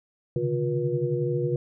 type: tone cluster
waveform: sine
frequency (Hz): 130.4 / 140.6 / 152.4 / 356.7 / 480.9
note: C3 / C#3 / D#3 / F4 / B4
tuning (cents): -5 / +25 / -36 / +37 / -46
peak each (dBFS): -32 / -29 / -33 / -28 / -29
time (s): 0.36-1.56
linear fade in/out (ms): 2
effects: none